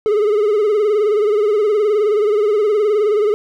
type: tone with vibrato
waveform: triangle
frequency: 420.3 Hz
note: G#4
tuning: 21 cents sharp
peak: -10 dBFS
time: 0.06-3.34 s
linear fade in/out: 0 ms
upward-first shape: sine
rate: 19 Hz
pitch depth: 75 cents each way
effects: none